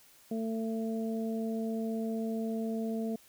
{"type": "harmonic tone", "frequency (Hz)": 223.7, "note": "A3", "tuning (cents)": 29, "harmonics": [1, 2, 3], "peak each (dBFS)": [-32, -38, -42], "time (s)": [0.31, 3.16], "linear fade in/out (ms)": 5, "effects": ["white hiss -60 dBFS RMS until 3.28 s"]}